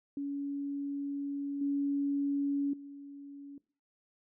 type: tone with level steps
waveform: sine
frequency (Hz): 282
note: C#4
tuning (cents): +30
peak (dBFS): -33 / -28 / -44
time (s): 0.17-3.58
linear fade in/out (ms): 2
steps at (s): 1.61 / 2.73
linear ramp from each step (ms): 5
effects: noise-tail reverb RT60 0.4 s tail -20 dB re dry